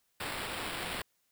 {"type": "noise with sample-and-hold", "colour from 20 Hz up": "blue", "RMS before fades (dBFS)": -38, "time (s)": [0.2, 1.02], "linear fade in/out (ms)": 5, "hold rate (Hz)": 6300, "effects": ["white hiss -75 dBFS RMS until 1.31 s"]}